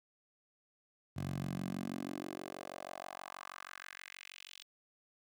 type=tone with high-pass filter sweep; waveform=10% pulse; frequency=46.25 Hz; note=F#1; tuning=in tune; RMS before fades=-44 dBFS; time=1.16-4.64 s; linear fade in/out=10 ms; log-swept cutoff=110 to 3500 Hz; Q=2.5; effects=none